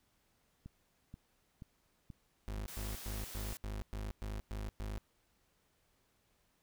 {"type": "click train", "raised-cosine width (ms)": 5, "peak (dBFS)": -36, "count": 5, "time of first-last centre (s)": [0.66, 2.583], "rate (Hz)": 2.08}
{"type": "tone bursts", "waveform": "35% pulse", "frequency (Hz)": 51.91, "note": "G#1", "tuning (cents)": 0, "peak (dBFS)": -37, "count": 9, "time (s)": [2.48, 4.98], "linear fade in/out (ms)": 0, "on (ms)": 180, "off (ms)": 110}
{"type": "noise", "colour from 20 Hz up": "white", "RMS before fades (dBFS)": -48, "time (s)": [2.68, 3.57], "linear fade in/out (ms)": 0}
{"effects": ["pink hiss -75 dBFS RMS until 6.62 s"]}